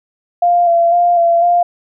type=tone with vibrato; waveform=sine; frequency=690 Hz; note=F5; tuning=21 cents flat; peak=-8 dBFS; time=0.42-1.63 s; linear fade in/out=5 ms; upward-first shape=square; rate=2 Hz; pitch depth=24 cents each way; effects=none